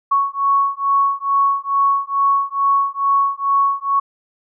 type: beating tone pair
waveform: sine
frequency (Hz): 1108.7 / 1111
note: C#6 / C#6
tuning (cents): 0 / +4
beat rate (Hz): 2.3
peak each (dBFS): -17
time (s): 0.11-4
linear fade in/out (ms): 10
effects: none